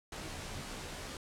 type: noise with comb filter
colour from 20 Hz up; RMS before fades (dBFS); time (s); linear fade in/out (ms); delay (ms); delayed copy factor
pink; -43; 0.12-1.17; 2; 17; -1
effects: low-pass 9000 Hz 12 dB/octave